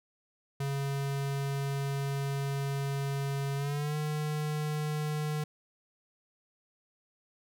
square tone with pitch glide, 138.9 to 151.47 Hz, C#3 to D#3, +4 to -46 cents, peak -31 dBFS, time 0.6-5.44 s, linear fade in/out 5 ms, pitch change +150 cents, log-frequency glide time 3.56-3.96 s, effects none

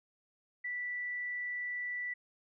sine tone, 1967 Hz, B6, 7 cents flat, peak -35 dBFS, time 0.64-2.14 s, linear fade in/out 10 ms, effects none

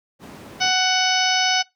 brown noise, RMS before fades -32 dBFS, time 0.19-0.73 s, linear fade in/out 50 ms
harmonic tone, 744 Hz, F#5, 9 cents sharp, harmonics 1 / 2 / 3 / 4 / 5 / 6 / 7 / 8, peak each -22 / -24 / -25 / -24 / -28 / -29 / -25 / -27 dBFS, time 0.6-1.63 s, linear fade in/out 20 ms
effects noise-tail reverb RT60 0.2 s tail -22 dB re dry + high-pass 200 Hz 12 dB/octave

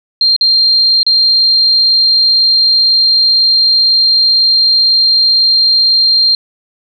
sine tone with dropouts, 4186 Hz, C8, in tune, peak -6 dBFS, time 0.21-6.35 s, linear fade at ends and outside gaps 2 ms, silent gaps 0.364-0.41 / 1.031-1.065 s, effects none

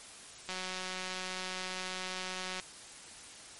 click train, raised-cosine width 0.2 ms, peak -21 dBFS, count 391, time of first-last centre 0.49-2.598 s, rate 185 Hz, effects white hiss -50 dBFS RMS until 3.59 s + MP3 48 kbps

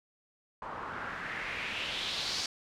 white noise with low-pass filter sweep, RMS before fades -37 dBFS, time 0.62-2.46 s, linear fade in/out 2 ms, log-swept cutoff 990 to 5100 Hz, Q 2.9, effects none

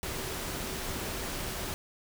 sine tone in noise, 380.5 Hz, F#4, 48 cents sharp, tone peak -46 dBFS, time 0.03-1.74 s, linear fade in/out 0 ms, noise pink, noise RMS -36 dBFS, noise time 0.03-1.74 s, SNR -13 dB, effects none

